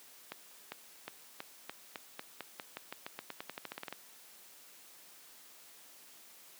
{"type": "accelerating click train", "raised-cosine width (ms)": 0.3, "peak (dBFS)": -24, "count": 23, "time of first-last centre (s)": [0.32, 3.926], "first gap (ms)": 400, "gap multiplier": 0.9, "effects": ["white hiss -57 dBFS RMS until 6.59 s", "high-pass 200 Hz 12 dB/octave"]}